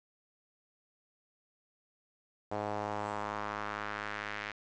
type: tone with band-pass filter sweep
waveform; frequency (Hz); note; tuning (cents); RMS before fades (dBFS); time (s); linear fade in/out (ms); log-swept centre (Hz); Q
sawtooth; 104.4; G#2; +10; -38; 2.51-4.52; 10; 690 to 2000; 1.8
effects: resampled to 16000 Hz + 9-bit